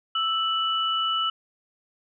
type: tone pair together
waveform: sine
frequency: 1318.5 / 2960 Hz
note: E6 / F#7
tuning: 0 / 0 cents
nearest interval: octave + major second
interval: 1400 cents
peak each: -25 dBFS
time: 0.15-1.3 s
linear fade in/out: 5 ms
effects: none